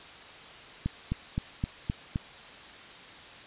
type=click train; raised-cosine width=5 ms; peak=-16 dBFS; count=6; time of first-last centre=0.86-2.159 s; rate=3.85 Hz; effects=white hiss -47 dBFS RMS until 3.46 s + resampled to 8000 Hz